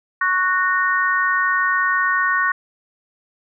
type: chord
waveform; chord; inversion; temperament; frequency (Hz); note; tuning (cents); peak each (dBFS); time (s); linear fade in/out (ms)
sine; F# major; second; equal with one note detuned; 1108.7 / 1480 / 1844.3; C#6 / F#6 / A#6; 0 / 0 / -19; -20; 0.21-2.52; 5
effects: none